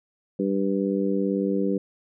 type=harmonic tone; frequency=98 Hz; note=G2; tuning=in tune; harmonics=2 / 3 / 4 / 5; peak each=-25 / -27 / -28 / -29 dBFS; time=0.39-1.78 s; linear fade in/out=5 ms; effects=none